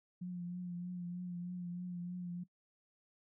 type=tone with vibrato; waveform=sine; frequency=177.3 Hz; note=F3; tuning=26 cents sharp; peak=-39 dBFS; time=0.21-2.44 s; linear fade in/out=10 ms; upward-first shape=triangle; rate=3.2 Hz; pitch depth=36 cents each way; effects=noise-tail reverb RT60 0.1 s tail -19 dB re dry